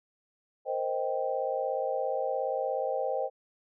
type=chord; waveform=sine; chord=C minor seventh; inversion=third; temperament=equal; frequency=466.2 / 523.3 / 622.3 / 784 Hz; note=Bb4 / C5 / Eb5 / G5; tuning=0 / 0 / 0 / 0 cents; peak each=-37 / -31 / -34 / -34 dBFS; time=0.65-3.3 s; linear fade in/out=50 ms; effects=none